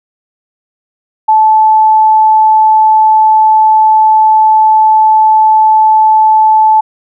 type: tone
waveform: sine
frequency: 870 Hz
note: A5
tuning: 20 cents flat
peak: -3 dBFS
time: 1.28-6.81 s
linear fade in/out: 10 ms
effects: none